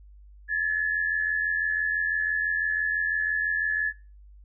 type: tone pair together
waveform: sine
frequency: 1712 / 1798 Hz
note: A6 / A6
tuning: -48 / +37 cents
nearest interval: minor second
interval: 85 cents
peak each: -23 / -32 dBFS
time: 0.48-3.93 s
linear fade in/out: 50 ms
effects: noise-tail reverb RT60 0.3 s tail -21 dB re dry + added 50 Hz sine -47 dBFS peak until 4.44 s